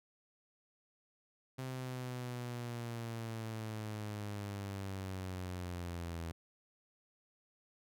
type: linear sweep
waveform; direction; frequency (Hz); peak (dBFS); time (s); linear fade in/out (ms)
sawtooth; down; 130.81 to 82.41; -36; 1.58-6.32; 10
effects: none